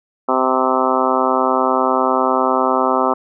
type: harmonic tone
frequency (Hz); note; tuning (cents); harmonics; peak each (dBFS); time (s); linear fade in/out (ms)
130; C3; -11; 2 / 3 / 4 / 5 / 6 / 7 / 8 / 9 / 10; -22 / -22 / -22 / -22 / -22 / -22 / -22 / -22 / -22; 0.28-3.14; 10
effects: none